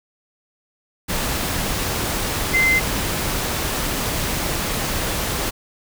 sine tone in noise, 2072 Hz, C7, 17 cents flat, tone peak -14 dBFS, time 2.53-2.8 s, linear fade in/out 20 ms, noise pink, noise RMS -23 dBFS, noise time 1.08-5.51 s, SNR +6 dB, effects none

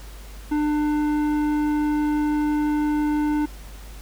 sine tone with tanh clipping, 299 Hz, D4, 31 cents sharp, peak -21 dBFS, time 0.51-3.46 s, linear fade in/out 10 ms, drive 12 dB, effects added 50 Hz sine -37 dBFS peak until 4.01 s + pink hiss -46 dBFS RMS until 4.01 s

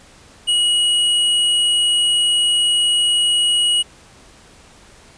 square tone, 2906 Hz, F#7, 32 cents flat, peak -14 dBFS, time 0.47-3.83 s, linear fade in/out 20 ms, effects pink hiss -46 dBFS RMS until 5.17 s + resampled to 22050 Hz

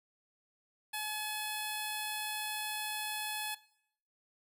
5% pulse tone with notch filter, 853 Hz, G#5, 46 cents sharp, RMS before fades -38 dBFS, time 0.93-3.55 s, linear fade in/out 10 ms, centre 6300 Hz, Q 0.81, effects noise-tail reverb RT60 0.7 s tail -19 dB re dry

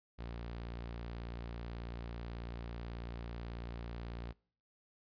sawtooth tone, 58.27 Hz, A#1, in tune, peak -38 dBFS, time 0.18-4.33 s, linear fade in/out 20 ms, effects noise-tail reverb RT60 0.5 s tail -25 dB re dry + resampled to 11025 Hz

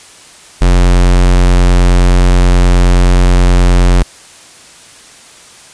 square tone, 44.74 Hz, F1, 43 cents sharp, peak -5 dBFS, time 0.61-4.03 s, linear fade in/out 10 ms, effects white hiss -37 dBFS RMS until 5.73 s + resampled to 22050 Hz

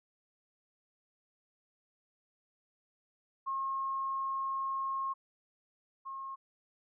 sine tone pair in turn, 1078 / 1078 Hz, C#6 / C#6, -49 / -49 cents, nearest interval unison, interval 0 cents, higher neither, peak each -32 / -39 dBFS, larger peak first, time 3.46-5.14 / 6.05-6.36 s, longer first, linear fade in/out 20 ms, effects none

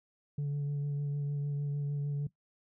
sine tone with vibrato, 143.9 Hz, D3, 35 cents flat, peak -28 dBFS, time 0.38-2.27 s, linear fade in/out 5 ms, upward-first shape sine, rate 6.6 Hz, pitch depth 16 cents each way, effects noise-tail reverb RT60 0.1 s tail -18 dB re dry + tanh soft clip ceiling -30 dBFS

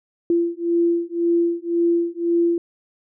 sine beating tone pair, 340 / 341.9 Hz, F4 / F4, -46 / -37 cents, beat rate 1.9 Hz, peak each -20 dBFS, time 0.3-2.58 s, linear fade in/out 2 ms, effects none

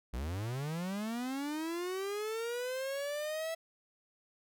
45% pulse linear sweep, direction up, 55 to 659 Hz, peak -35 dBFS, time 0.13-3.55 s, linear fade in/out 10 ms, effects none

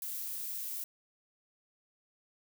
violet noise, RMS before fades -39 dBFS, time 0.02-0.84 s, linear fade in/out 2 ms, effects none

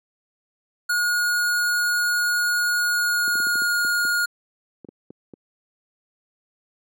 square tone with pitch glide, 1441 to 1430.2 Hz, F#6 to F6, -46 to +41 cents, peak -20 dBFS, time 0.89-4.26 s, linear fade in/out 10 ms, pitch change -13 cents, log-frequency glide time 2.77-3.78 s
clicks, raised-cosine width 3 ms, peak -21 dBFS, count 12, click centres 3.279 / 3.355 / 3.401 / 3.469 / 3.556 / 3.62 / 3.849 / 4.051 / 4.847 / 4.888 / 5.105 / 5.337 s
effects high-pass 300 Hz 12 dB/octave

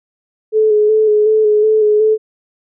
sine tone with vibrato, 428.3 Hz, A4, 47 cents flat, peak -8 dBFS, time 0.52-2.18 s, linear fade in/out 50 ms, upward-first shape square, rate 2.7 Hz, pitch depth 24 cents each way, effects none

